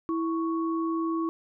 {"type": "tone pair together", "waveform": "sine", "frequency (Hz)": [328.5, 1110.7], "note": ["E4", "C#6"], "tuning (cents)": [-6, 3], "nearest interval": "octave + major sixth", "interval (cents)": 2109, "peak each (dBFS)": [-26, -33], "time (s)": [0.09, 1.29], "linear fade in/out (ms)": 0, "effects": []}